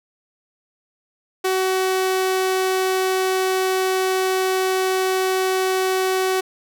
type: tone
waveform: sawtooth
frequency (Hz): 376.1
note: F#4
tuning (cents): +28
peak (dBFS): -14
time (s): 1.44-6.41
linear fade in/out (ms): 10
effects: none